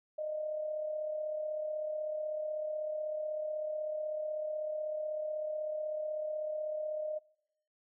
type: tone with amplitude modulation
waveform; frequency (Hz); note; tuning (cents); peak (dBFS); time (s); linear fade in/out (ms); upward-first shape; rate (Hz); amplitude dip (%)
sine; 614; D#5; -23; -32; 0.18-7.19; 10; sine; 36.1; 45
effects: noise-tail reverb RT60 0.9 s tail -25 dB re dry